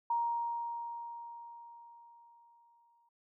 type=tone with exponential decay; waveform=sine; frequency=938 Hz; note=A#5; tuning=11 cents sharp; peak=-28 dBFS; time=0.1-3.09 s; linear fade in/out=5 ms; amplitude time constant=650 ms; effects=none